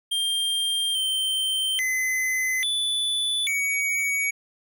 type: tone with pitch steps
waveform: square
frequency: 3190 / 3116 / 2037 / 3477 / 2251 Hz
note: G7 / G7 / C7 / A7 / C#7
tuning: +30 / -11 / -47 / -21 / +26 cents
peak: -23 dBFS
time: 0.11-4.31 s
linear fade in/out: 10 ms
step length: 840 ms
effects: none